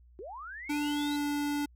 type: linear sweep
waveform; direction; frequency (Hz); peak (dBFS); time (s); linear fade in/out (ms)
sine; up; 334.6 to 4000; -40; 0.19-1.16; 0
type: tone with pitch glide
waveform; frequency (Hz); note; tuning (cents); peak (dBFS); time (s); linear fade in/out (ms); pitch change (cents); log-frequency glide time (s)
square; 293.7 to 290.5; D4 to D4; 0 to -19; -30; 0.69-1.66; 10; -19; 0.82-1.23
effects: added 60 Hz sine -55 dBFS peak until 1.75 s